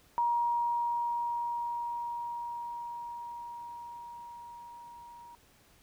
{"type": "tone with level ramp", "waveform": "sine", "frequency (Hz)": 948, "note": "A#5", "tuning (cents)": 29, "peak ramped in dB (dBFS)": [-25, -48], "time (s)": [0.18, 5.35], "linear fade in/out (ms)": 0, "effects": ["pink hiss -63 dBFS RMS until 5.82 s"]}